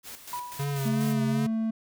white noise with tremolo, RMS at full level -41 dBFS, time 0.03-1.16 s, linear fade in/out 50 ms, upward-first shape square, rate 4.1 Hz, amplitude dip 60%
sine tone with exponential decay, 980 Hz, B5, 14 cents flat, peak -29 dBFS, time 0.33-1.02 s, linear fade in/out 2 ms, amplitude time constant 150 ms
square tone with vibrato, 138.59 Hz, C#3, in tune, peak -28 dBFS, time 0.59-1.47 s, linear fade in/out 10 ms, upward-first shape sine, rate 2.6 Hz, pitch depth 49 cents each way
triangle tone with pitch glide, 220 to 222.7 Hz, A3 to A3, 0 to +21 cents, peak -23 dBFS, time 0.85-1.71 s, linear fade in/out 10 ms, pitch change +21 cents, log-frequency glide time 1.21-1.38 s
effects none

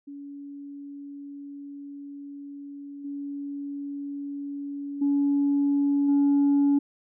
sine tone with level steps, 283.2 Hz, C#4, 37 cents sharp, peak -37 / -31 / -19 / -16 dBFS, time 0.07-6.79 s, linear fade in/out 10 ms, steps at 3.04 / 5.01 / 6.08 s, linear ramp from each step 10 ms, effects tanh soft clip ceiling -16 dBFS

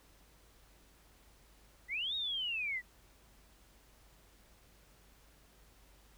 sine linear two-way sweep, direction up then down, 1909 to 3792 to 1909 Hz, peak -34 dBFS, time 1.88-2.82 s, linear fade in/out 50 ms, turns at 2.15 s, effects added 50 Hz sine -64 dBFS peak until 6.17 s + pink hiss -65 dBFS RMS until 6.17 s

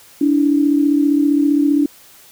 sine tone pair together, 287.7 / 322.9 Hz, D4 / E4, -36 / -36 cents, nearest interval major second, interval 200 cents, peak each -12 / -18 dBFS, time 0.21-1.86 s, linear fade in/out 5 ms, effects white hiss -45 dBFS RMS until 2.31 s

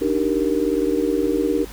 sine chord, Eb major seventh, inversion third, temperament just, 291.7 / 311.1 / 388.9 / 466.7 Hz, D4 / Eb4 / G4 / Bb4, -12 / 0 / -14 / +2 cents, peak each -23 dBFS, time 0.01-1.65 s, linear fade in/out 10 ms, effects added 50 Hz sine -38 dBFS peak until 1.72 s + pink hiss -40 dBFS RMS until 1.72 s

